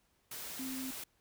sine tone in noise, 261.6 Hz, C4, in tune, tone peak -39 dBFS, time 0.59-0.91 s, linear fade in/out 5 ms, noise white, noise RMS -44 dBFS, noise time 0.31-1.04 s, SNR +2 dB, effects pink hiss -74 dBFS RMS until 1.2 s

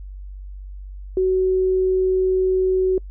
sine tone, 373.9 Hz, F#4, 18 cents sharp, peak -15 dBFS, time 1.17-2.98 s, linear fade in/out 2 ms, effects noise-tail reverb RT60 0.1 s tail -26 dB re dry + added 48 Hz sine -32 dBFS peak until 3.1 s

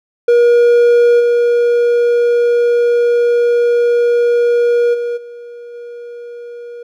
triangle tone with level steps, 477.1 Hz, A#4, 40 cents sharp, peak -4 / -7 / -14 / -27 / -25 dBFS, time 0.28-6.83 s, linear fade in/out 5 ms, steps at 1.19 / 4.93 / 5.16 / 5.73 s, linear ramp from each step 20 ms, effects none

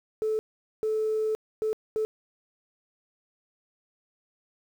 sine tone bursts at uneven times, 435 Hz, A4, 20 cents flat, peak -23 dBFS, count 4, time 0.22-0.39 / 0.83-1.35 / 1.62-1.73 / 1.96-2.05 s, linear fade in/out 0 ms, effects tanh soft clip ceiling -20 dBFS + 9-bit

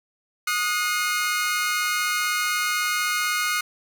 sawtooth tone cluster, 1241 / 1454 / 2133 Hz, D#6 / F#6 / C7, -5 / -31 / +33 cents, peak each -23 dBFS, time 0.47-3.61 s, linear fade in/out 5 ms, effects none

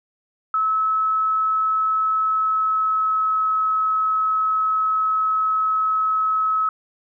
sine tone with pitch glide, 1296 to 1287.8 Hz, E6 to E6, -30 to -41 cents, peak -17 dBFS, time 0.54-6.69 s, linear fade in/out 2 ms, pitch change -11 cents, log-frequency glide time 2.16-3.47 s, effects none

